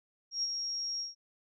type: tone with ADSR envelope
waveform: sine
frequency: 5588 Hz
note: F8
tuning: in tune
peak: -28 dBFS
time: 0.31-1.15 s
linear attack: 120 ms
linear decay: 34 ms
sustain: -5 dB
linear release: 150 ms
effects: none